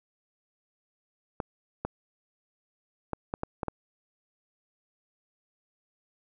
clicks, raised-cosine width 1 ms, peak -16 dBFS, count 7, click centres 1.402 / 1.85 / 3.133 / 3.339 / 3.434 / 3.632 / 3.683 s, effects none

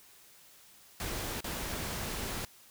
pink noise with dropouts, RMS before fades -37 dBFS, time 1-2.45 s, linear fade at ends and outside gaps 1 ms, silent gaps 1.406-1.443 s, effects white hiss -58 dBFS RMS until 2.7 s

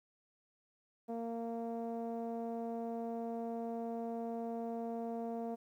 sawtooth tone with low-pass filter, 230.8 Hz, A#3, 17 cents flat, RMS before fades -40 dBFS, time 1.08-5.56 s, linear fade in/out 20 ms, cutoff 640 Hz, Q 3, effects 12-bit

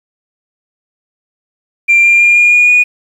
sine tone with pitch steps, 2373 / 2390 / 2406 / 2423 / 2440 / 2457 Hz, D7 / D7 / D7 / D#7 / D#7 / D#7, +17 / +30 / +41 / -47 / -34 / -22 cents, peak -3 dBFS, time 1.88-2.84 s, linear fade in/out 20 ms, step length 160 ms, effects tanh soft clip ceiling -1 dBFS + 7-bit

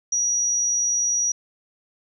sine tone, 5790 Hz, F#8, 38 cents flat, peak -19 dBFS, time 0.12-1.32 s, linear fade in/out 5 ms, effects none

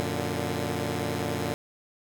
10% pulse chord, Gb augmented, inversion none, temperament equal with one note detuned, 91.28 / 116.54 / 146.83 Hz, Gb2 / Bb2 / D3, -23 / 0 / 0 cents, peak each -24 dBFS, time 0-1.54 s, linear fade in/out 0 ms, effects none

